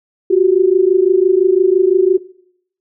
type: tone pair together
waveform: sine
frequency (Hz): 360 / 385.9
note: F#4 / G4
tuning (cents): -47 / -27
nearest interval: minor second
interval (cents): 120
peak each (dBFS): -11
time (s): 0.3-2.18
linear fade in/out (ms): 10
effects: noise-tail reverb RT60 0.7 s tail -21 dB re dry